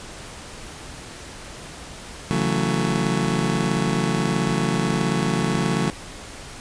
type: chord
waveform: 30% pulse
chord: F# minor seventh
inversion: second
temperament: just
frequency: 138.75 / 166.5 / 185 / 222 Hz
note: C#3 / E3 / F#3 / A3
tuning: +2 / +18 / 0 / +16 cents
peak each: -23 dBFS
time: 2.31-5.9 s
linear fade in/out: 0 ms
effects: pink hiss -38 dBFS RMS until 6.6 s + resampled to 22050 Hz